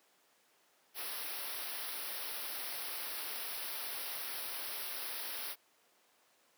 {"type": "band-stop noise", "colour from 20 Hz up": "white", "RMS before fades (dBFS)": -41, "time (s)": [0.94, 5.56], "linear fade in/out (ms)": 50, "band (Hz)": [5600, 9500], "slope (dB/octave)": 96, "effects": ["pink hiss -69 dBFS RMS until 6.57 s", "high-pass 400 Hz 12 dB/octave"]}